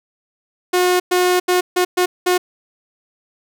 sawtooth tone bursts at uneven times, 361.2 Hz, F#4, 42 cents flat, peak -9 dBFS, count 6, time 0.73-1 / 1.11-1.4 / 1.48-1.61 / 1.76-1.85 / 1.97-2.06 / 2.26-2.38 s, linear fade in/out 10 ms, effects none

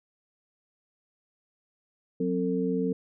sine tone cluster, 183.2 / 263.9 / 449.3 Hz, F#3 / C4 / A4, -17 / +15 / +36 cents, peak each -29 dBFS, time 2.2-2.93 s, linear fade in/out 5 ms, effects none

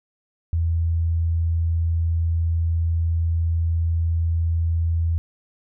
sine tone, 83 Hz, E2, 12 cents sharp, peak -18 dBFS, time 0.53-5.18 s, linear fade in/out 0 ms, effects none

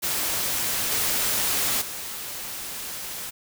white noise with level steps, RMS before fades -26 / -24 / -34 dBFS, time 0.02-3.31 s, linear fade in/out 20 ms, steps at 0.91 / 1.81 s, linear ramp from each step 10 ms, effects none

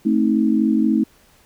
sine chord, A diminished, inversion none, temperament just, 220 / 264 / 316.8 Hz, A3 / C4 / Eb4, 0 / +16 / +31 cents, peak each -17 / -20 / -19 dBFS, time 0.05-1.04 s, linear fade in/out 10 ms, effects pink hiss -54 dBFS RMS until 1.45 s

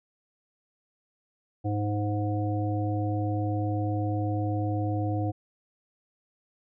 harmonic tone, 104 Hz, G#2, 3 cents sharp, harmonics 1 / 3 / 5 / 7, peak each -27 / -31 / -37 / -35 dBFS, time 1.64-5.32 s, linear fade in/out 20 ms, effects none

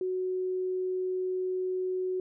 sine tone, 370 Hz, F#4, in tune, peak -28 dBFS, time 0.01-2.2 s, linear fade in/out 2 ms, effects none

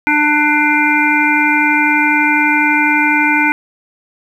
harmonic tone, 298 Hz, D4, 25 cents sharp, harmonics 1 / 3 / 5 / 7 / 8, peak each -16 / -16 / -16 / -16 / -16 dBFS, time 0.07-3.52 s, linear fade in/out 0 ms, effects 7-bit

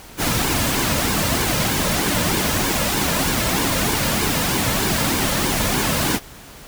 pink noise with flanger, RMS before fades -20 dBFS, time 0.17-6.2 s, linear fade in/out 50 ms, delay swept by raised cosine 1.5 to 2.7 ms, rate 3.2 Hz, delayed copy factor -0.55, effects pink hiss -41 dBFS RMS until 6.67 s

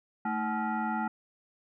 sine tone with frequency modulation, 317 Hz, D#4, 32 cents sharp, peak -28 dBFS, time 0.25-1.08 s, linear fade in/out 5 ms, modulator 537 Hz, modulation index 2, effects none

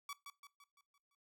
sawtooth tone with echo, 1140 Hz, C#6, 48 cents sharp, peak -39 dBFS, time 0.09-0.13 s, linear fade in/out 2 ms, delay 170 ms, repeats 6, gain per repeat -6 dB, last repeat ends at 1.15 s, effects noise-tail reverb RT60 0.2 s tail -18 dB re dry

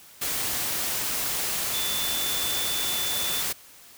sine tone in noise, 3503 Hz, A7, 8 cents flat, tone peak -30 dBFS, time 1.73-3.42 s, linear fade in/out 10 ms, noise white, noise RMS -28 dBFS, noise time 0.21-3.53 s, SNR -5 dB, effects white hiss -50 dBFS RMS until 3.97 s

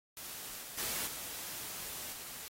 white noise with level steps, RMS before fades -45 / -47 / -37 / -43 / -46 dBFS, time 0.17-2.48 s, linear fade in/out 0 ms, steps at 0.61 / 0.77 / 1.06 / 2.12 s, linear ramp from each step 20 ms, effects AAC 48 kbps

